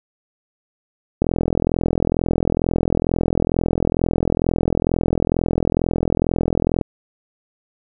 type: click train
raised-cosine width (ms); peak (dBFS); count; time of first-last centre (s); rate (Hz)
2; -4; 237; 1.22-6.812; 42.2
effects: none